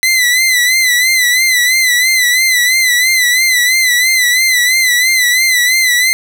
sawtooth tone with vibrato, 2018 Hz, B6, 37 cents sharp, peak -5 dBFS, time 0.03-6.13 s, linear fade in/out 0 ms, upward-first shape sine, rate 3 Hz, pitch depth 70 cents each way, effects none

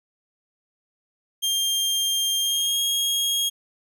sawtooth tone with pitch glide, 3198 to 3269 Hz, G7 to G#7, +34 to -28 cents, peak -18 dBFS, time 1.42-3.5 s, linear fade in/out 20 ms, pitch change +38 cents, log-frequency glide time 2.39-2.81 s, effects none

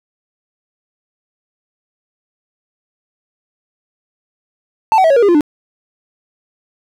triangle tone with pitch steps, 884 / 756.3 / 647.1 / 553.7 / 473.7 / 405.3 / 346.8 / 296.7 Hz, A5 / F#5 / E5 / C#5 / A#4 / G#4 / F4 / D4, +8 / +38 / -32 / -2 / +28 / -42 / -12 / +18 cents, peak -5 dBFS, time 4.92-5.408 s, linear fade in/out 0 ms, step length 61 ms, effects none

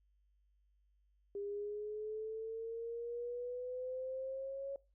sine exponential sweep, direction up, 401.5 to 554.4 Hz, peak -39 dBFS, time 1.35-4.76 s, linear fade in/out 2 ms, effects noise-tail reverb RT60 0.3 s tail -21 dB re dry + added 50 Hz sine -70 dBFS peak until 4.94 s

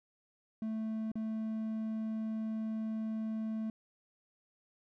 triangle tone with dropouts, 220 Hz, A3, in tune, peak -32 dBFS, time 0.62-3.7 s, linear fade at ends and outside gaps 2 ms, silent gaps 1.117-1.155 s, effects none

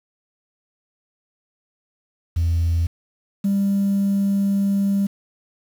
sine tone pair in turn, 83.8 / 198.39 Hz, E2 / G3, +29 / +21 cents, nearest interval octave + minor third, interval 1492 cents, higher second, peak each -15 dBFS, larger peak neither, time 2.36-2.87 / 3.44-5.07 s, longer second, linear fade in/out 10 ms, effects tanh soft clip ceiling -13 dBFS + 7-bit

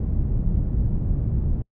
pink low-pass noise, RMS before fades -22 dBFS, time 0-1.62 s, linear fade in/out 2 ms, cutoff 150 Hz, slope 12 dB/octave, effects noise-tail reverb RT60 0.1 s tail -25 dB re dry

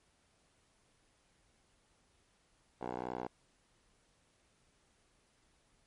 10% pulse tone with band-pass filter, 61.74 Hz, B1, in tune, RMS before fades -41 dBFS, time 2.81-3.28 s, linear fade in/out 5 ms, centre 650 Hz, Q 2.8, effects pink hiss -72 dBFS RMS until 5.86 s + MP3 48 kbps

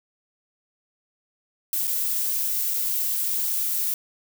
violet noise with dropouts, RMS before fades -25 dBFS, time 1.73-3.94 s, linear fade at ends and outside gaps 1 ms, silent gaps 1.871-1.876 / 2.737-2.741 s, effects none

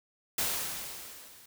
white noise with level ramp, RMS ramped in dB -29 to -55 dBFS, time 0.38-1.46 s, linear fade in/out 5 ms, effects none

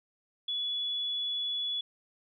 sine tone, 3411 Hz, G#7, 46 cents sharp, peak -30 dBFS, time 0.48-1.81 s, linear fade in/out 5 ms, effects none

